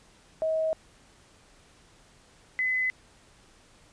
sine tone pair in turn, 637 / 2022 Hz, D#5 / B6, +41 / +40 cents, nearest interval octave + minor sixth, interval 1999 cents, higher second, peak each -24 dBFS, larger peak neither, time 0.42-0.73 / 2.59-2.9 s, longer neither, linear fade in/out 0 ms, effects pink hiss -58 dBFS RMS until 3.92 s + resampled to 22050 Hz

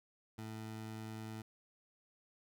20% pulse tone, 110 Hz, A2, in tune, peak -39 dBFS, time 0.38-1.42 s, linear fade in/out 5 ms, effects none

